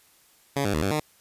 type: tone with pitch steps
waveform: 10% pulse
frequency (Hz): 140 / 100.6 / 76.8 / 98 / 152.2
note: C#3 / G2 / D#2 / G2 / D#3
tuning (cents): +18 / +45 / -22 / 0 / -38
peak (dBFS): -15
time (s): 0.56-1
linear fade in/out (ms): 5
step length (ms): 88
effects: white hiss -59 dBFS RMS until 1.2 s + resampled to 32000 Hz